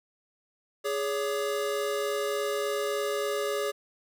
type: tone cluster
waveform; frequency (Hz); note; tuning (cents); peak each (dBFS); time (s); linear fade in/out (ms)
square; 414.8 / 563 / 1181; G#4 / C#5 / D6; -2 / +27 / +9; -31 / -32 / -39; 0.84-3.72; 20
effects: none